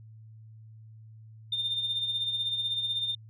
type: tone with tremolo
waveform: sine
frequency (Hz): 3616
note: A7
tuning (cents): +47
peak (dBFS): -24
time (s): 1.52-3.15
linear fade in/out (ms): 5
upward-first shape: triangle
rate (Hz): 16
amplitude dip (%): 65
effects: tanh soft clip ceiling -23 dBFS + added 110 Hz sine -47 dBFS peak until 3.29 s